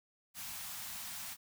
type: band-stop noise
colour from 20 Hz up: white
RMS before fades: -44 dBFS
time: 0.34-1.37 s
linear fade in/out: 50 ms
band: 250 to 660 Hz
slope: 48 dB/octave
effects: none

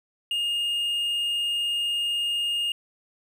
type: tone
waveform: triangle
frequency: 2838 Hz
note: F7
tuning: 27 cents sharp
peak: -22 dBFS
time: 0.31-2.72 s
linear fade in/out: 2 ms
effects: 10-bit

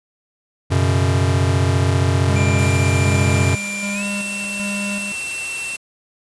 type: chord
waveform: square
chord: F# suspended fourth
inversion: none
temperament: equal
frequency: 92.5 / 123.47 / 138.59 Hz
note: F#2 / B2 / C#3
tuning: 0 / 0 / 0 cents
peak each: -17 / -21 / -22 dBFS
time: 0.7-3.56 s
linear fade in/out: 20 ms
type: tone with tremolo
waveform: square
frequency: 201.7 Hz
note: G3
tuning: 50 cents sharp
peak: -24 dBFS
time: 2.29-5.12 s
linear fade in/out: 2 ms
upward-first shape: square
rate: 1.3 Hz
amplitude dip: 50%
type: tone with pitch glide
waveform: square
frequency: 2374 to 2696 Hz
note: D7 to E7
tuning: +18 to +38 cents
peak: -25 dBFS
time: 2.36-5.76 s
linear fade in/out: 2 ms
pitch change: +220 cents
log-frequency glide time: 3.93-4.04 s
type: noise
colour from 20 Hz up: white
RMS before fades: -31 dBFS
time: 2.58-5.77 s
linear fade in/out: 10 ms
effects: resampled to 24000 Hz

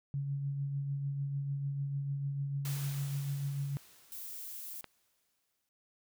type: tone with tremolo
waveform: sine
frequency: 140 Hz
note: C#3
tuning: 18 cents sharp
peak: -31 dBFS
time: 0.14-3.77 s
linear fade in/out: 0 ms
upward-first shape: triangle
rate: 6.7 Hz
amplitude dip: 40%
type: noise with exponential decay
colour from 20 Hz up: white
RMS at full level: -43 dBFS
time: 2.65-5.69 s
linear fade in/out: 1 ms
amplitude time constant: 660 ms
type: noise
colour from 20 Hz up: violet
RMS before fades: -44 dBFS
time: 4.12-4.81 s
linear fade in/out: 0 ms
type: click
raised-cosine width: 0.3 ms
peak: -28 dBFS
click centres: 4.843 s
effects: none

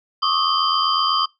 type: tone cluster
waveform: sine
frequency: 1097 / 1177 / 1265 / 3120 / 4826 Hz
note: C#6 / D6 / D#6 / G7 / D8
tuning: -18 / +3 / +28 / -9 / +46 cents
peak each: -23 dBFS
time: 0.22-1.26 s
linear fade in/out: 10 ms
effects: noise-tail reverb RT60 0.2 s tail -23 dB re dry

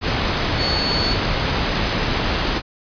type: tone in noise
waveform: sine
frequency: 4435 Hz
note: C#8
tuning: in tune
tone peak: -21 dBFS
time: 0.57-1.17 s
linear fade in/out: 50 ms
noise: pink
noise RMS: -20 dBFS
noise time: 0.01-2.62 s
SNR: -4 dB
effects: resampled to 11025 Hz

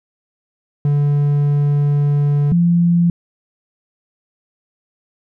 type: tone pair in turn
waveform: triangle / sine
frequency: 144.7 / 171.99 Hz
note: D3 / F3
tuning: -25 / -26 cents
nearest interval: minor third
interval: 299 cents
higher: second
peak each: -10 dBFS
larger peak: neither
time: 0.85-2.52 / 2.52-3.1 s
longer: first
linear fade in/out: 2 ms
effects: none

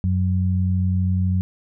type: tone pair together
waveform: sine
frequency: 92.1 / 184.2 Hz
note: F#2 / F#3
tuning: -7 / -7 cents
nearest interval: octave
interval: 1200 cents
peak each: -18 / -23 dBFS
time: 0.04-1.41 s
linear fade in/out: 0 ms
effects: none

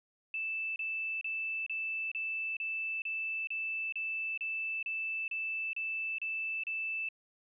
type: tone bursts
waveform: sine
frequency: 2640 Hz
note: E7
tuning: 2 cents sharp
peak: -33 dBFS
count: 15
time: 0.34-7.088 s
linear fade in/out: 2 ms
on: 420 ms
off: 32 ms
effects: none

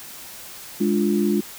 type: chord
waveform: sine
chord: D diminished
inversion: second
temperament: equal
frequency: 207.7 / 293.7 / 349.2 Hz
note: Ab3 / D4 / F4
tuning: 0 / 0 / 0 cents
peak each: -20 / -24 / -22 dBFS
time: 0.8-1.41 s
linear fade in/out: 10 ms
effects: white hiss -39 dBFS RMS until 1.58 s

